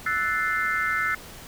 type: chord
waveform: sine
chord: F# half-diminished seventh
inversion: third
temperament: equal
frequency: 1318.5 / 1480 / 1760 / 2093 Hz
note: E6 / F#6 / A6 / C7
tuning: 0 / 0 / 0 / 0 cents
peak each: -28 dBFS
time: 0.06-1.15 s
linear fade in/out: 5 ms
effects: pink hiss -43 dBFS RMS until 1.47 s